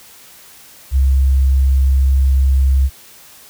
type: tone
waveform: sine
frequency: 66.9 Hz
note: C2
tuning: 39 cents sharp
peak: -9 dBFS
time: 0.91-2.9 s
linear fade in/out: 50 ms
effects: white hiss -42 dBFS RMS until 3.49 s